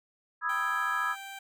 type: chord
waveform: sine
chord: E major seventh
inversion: second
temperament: equal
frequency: 987.8 / 1244.5 / 1318.5 / 1661.2 Hz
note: B5 / D#6 / E6 / G#6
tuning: 0 / 0 / 0 / 0 cents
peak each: -35 / -33 / -33 / -31 dBFS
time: 0.41-1.16 s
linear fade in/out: 50 ms
type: tone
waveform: 15% pulse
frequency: 784 Hz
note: G5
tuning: in tune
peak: -34 dBFS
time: 0.49-1.39 s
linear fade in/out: 5 ms
effects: none